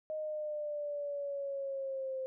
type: exponential sweep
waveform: sine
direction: down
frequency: 622.3 to 522 Hz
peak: -35 dBFS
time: 0.1-2.26 s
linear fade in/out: 0 ms
effects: none